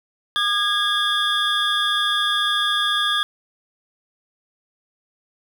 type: tone cluster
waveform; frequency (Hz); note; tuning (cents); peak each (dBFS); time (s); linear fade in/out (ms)
triangle; 1212 / 1646 / 3296 / 3530; D#6 / G#6 / G#7 / A7; -46 / -16 / -14 / +5; -22; 0.36-3.23; 0
effects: none